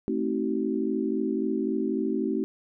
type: chord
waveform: sine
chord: A diminished seventh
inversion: none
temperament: just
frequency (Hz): 220 / 264 / 316.8 / 380.2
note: A3 / C4 / Eb4 / Gb4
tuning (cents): 0 / +16 / +31 / +47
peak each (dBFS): -30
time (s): 0.08-2.44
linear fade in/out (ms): 0
effects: none

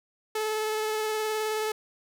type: tone with vibrato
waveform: sawtooth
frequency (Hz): 432.4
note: A4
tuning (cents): -30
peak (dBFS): -23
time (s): 0.35-1.72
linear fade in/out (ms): 5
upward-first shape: sine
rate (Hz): 19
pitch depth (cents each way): 15
effects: none

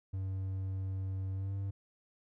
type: tone with pitch glide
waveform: triangle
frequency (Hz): 95.4 to 98.14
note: G2 to G2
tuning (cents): -47 to +2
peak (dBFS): -32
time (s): 0.13-1.71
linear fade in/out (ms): 10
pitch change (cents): +49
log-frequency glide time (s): 1.33-1.54
effects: none

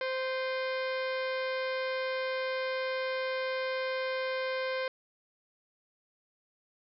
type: harmonic tone with a mistuned harmonic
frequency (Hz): 521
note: C5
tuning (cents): -7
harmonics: 1 / 2 / 3 / 4 / 5 / 6 / 7 / 8 / 9 / 10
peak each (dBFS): -32 / -40 / -39 / -41 / -46 / -47 / -51 / -49 / -52 / -54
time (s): 0.01-4.88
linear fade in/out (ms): 2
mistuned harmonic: 5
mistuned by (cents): -100
effects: none

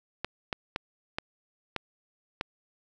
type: clicks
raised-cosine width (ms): 0.3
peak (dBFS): -14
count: 6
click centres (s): 0.246 / 0.528 / 0.761 / 1.185 / 1.763 / 2.411
effects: none

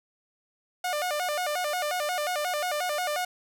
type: tone with vibrato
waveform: sawtooth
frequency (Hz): 657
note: E5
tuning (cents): -6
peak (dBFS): -23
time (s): 0.84-3.25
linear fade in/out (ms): 5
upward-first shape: square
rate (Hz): 5.6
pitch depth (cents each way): 170
effects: none

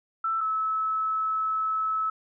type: tone pair in turn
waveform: sine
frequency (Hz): 1328 / 1299.9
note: E6 / E6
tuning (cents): +12 / -25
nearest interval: unison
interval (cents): 37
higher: first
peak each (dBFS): -24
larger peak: neither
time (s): 0.24-0.41 / 0.41-2.1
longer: second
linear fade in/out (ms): 5
effects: none

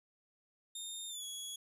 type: tone with pitch glide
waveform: 20% pulse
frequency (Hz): 3657 to 3353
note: A#7 to G#7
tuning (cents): -34 to +16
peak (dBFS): -36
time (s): 0.75-1.56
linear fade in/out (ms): 5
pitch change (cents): -150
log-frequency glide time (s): 1.08-1.24
effects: none

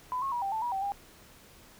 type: tone with pitch steps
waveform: sine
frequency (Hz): 1004 / 1087 / 962 / 787 / 881 / 963 / 774 / 803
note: B5 / C#6 / B5 / G5 / A5 / B5 / G5 / G5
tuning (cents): +28 / -34 / -46 / +7 / +2 / -44 / -22 / +41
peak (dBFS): -29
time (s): 0.12-0.92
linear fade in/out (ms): 0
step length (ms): 100
effects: pink hiss -55 dBFS RMS until 1.79 s

